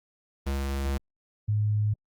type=tone pair in turn; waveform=square / sine; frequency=68.6 / 105.48 Hz; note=C#2 / G#2; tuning=-17 / +27 cents; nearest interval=perfect fifth; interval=744 cents; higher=second; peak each=-26 / -22 dBFS; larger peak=second; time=0.46-0.98 / 1.48-1.94 s; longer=first; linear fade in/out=10 ms; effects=Opus 24 kbps